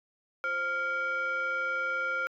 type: tone with frequency modulation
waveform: sine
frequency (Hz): 1396.9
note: F6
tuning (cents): 0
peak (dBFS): -27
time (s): 0.44-2.27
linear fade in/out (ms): 0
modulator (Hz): 872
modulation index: 0.64
effects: tanh soft clip ceiling -24 dBFS